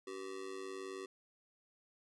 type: tone with amplitude modulation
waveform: square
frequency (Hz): 381.8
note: G4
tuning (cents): -46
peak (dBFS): -40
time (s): 0.07-1.06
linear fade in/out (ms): 5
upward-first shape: sine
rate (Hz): 99.4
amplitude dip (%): 85
effects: resampled to 22050 Hz + 12-bit